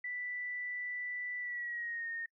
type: tone with pitch glide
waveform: sine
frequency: 1975.5 to 1843.2 Hz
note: B6 to A#6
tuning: 0 to -20 cents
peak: -37 dBFS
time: 0.04-2.26 s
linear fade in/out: 5 ms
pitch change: -120 cents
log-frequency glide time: 1.39-2.08 s
effects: noise-tail reverb RT60 0.1 s tail -24 dB re dry